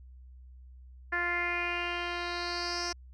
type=tone with low-pass filter sweep; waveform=10% pulse; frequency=349.2 Hz; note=F4; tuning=in tune; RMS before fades=-33 dBFS; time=1.12-2.93 s; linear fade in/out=10 ms; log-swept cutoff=1800 to 5700 Hz; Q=5.3; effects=added 63 Hz sine -48 dBFS peak until 3.13 s